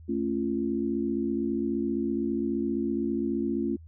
sine chord, A augmented, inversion none, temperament just, 220 / 275 / 343.8 Hz, A3 / C#4 / E#4, 0 / -14 / -27 cents, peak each -30 dBFS, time 0.08-3.77 s, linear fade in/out 20 ms, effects added 81 Hz sine -45 dBFS peak until 3.87 s

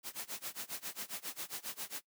white noise with tremolo, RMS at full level -40 dBFS, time 0.03-2.02 s, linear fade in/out 50 ms, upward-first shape sine, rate 7.4 Hz, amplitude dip 95%, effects noise-tail reverb RT60 0.1 s tail -21 dB re dry + high-pass 150 Hz 12 dB/octave

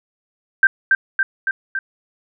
sine tone with echo, 1567 Hz, G6, 1 cent flat, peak -7 dBFS, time 0.63-0.67 s, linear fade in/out 2 ms, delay 280 ms, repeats 4, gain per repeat -3 dB, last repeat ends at 1.79 s, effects none

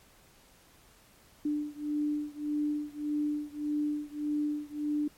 sine beating tone pair, 296.2 / 297.9 Hz, D4 / D4, +15 / +25 cents, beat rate 1.7 Hz, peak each -32 / -33 dBFS, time 1.45-5.08 s, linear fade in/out 5 ms, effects pink hiss -60 dBFS RMS until 5.17 s + MP3 64 kbps

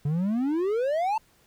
triangle exponential sweep, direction up, 139.9 to 910 Hz, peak -21 dBFS, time 0.05-1.18 s, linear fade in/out 5 ms, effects pink hiss -62 dBFS RMS until 1.46 s

